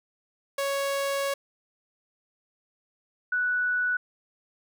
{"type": "tone pair in turn", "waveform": ["sawtooth", "sine"], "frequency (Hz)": [555, 1478.7], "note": ["C#5", "F#6"], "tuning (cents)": [2, -1], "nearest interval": "octave + perfect fourth", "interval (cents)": 1697, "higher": "second", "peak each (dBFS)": [-22, -23], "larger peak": "first", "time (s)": [[0.58, 1.34], [3.32, 3.97]], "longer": "first", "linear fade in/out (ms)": 5, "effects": []}